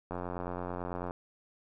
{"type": "click train", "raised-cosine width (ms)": 1, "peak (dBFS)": -23, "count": 90, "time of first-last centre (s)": [0.11, 1.109], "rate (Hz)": 89.1, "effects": []}